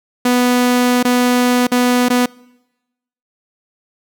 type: tone with dropouts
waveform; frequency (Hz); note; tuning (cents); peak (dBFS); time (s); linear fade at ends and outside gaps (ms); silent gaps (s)
sawtooth; 246.9; B3; 0; -7; 0.25-2.26; 5; 1.029-1.049 / 1.67-1.717 / 2.086-2.101
effects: noise-tail reverb RT60 1.0 s tail -25 dB re dry